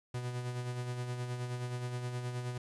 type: tone with tremolo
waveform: 45% pulse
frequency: 123.47 Hz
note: B2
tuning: in tune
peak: -34 dBFS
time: 0.14-2.58 s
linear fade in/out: 5 ms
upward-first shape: sine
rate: 9.5 Hz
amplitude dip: 45%
effects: resampled to 24000 Hz + 11-bit